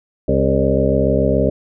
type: harmonic tone with a mistuned harmonic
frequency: 67.1 Hz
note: C2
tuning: 44 cents sharp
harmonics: 1 / 2 / 3 / 4 / 6 / 7 / 8 / 9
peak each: -21 / -21 / -21 / -21 / -21 / -21 / -21 / -21 dBFS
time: 0.28-1.5 s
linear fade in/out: 5 ms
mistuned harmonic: 8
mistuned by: +32 cents
effects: none